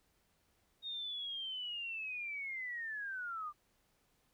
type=linear sweep; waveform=sine; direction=down; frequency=3729 to 1174.7 Hz; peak=-39 dBFS; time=0.82-3.53 s; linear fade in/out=50 ms; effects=pink hiss -75 dBFS RMS until 4.33 s